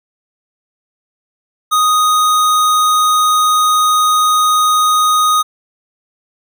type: tone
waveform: square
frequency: 1244.5 Hz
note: D#6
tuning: in tune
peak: -10 dBFS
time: 1.71-5.43 s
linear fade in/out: 20 ms
effects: none